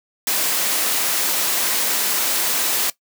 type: high-pass noise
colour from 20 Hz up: white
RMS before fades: -20 dBFS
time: 0.27-2.9 s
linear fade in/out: 2 ms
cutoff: 240 Hz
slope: 12 dB/octave
effects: noise-tail reverb RT60 0.1 s tail -18 dB re dry